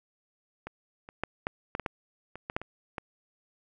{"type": "clicks", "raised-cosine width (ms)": 0.5, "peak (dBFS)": [-23, -30, -14, -14, -16, -18, -15, -26, -19, -13, -25, -19], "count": 12, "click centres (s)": [0.67, 1.089, 1.236, 1.469, 1.751, 1.797, 1.862, 2.356, 2.499, 2.565, 2.616, 2.982], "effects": []}